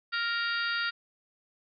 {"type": "harmonic tone", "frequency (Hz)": 466.2, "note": "A#4", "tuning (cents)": 0, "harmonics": [3, 4, 5, 6, 7, 8, 9, 10], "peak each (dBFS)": [-30, -35, -43, -39, -44, -39, -47, -38], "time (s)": [0.12, 0.91], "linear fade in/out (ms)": 20, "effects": []}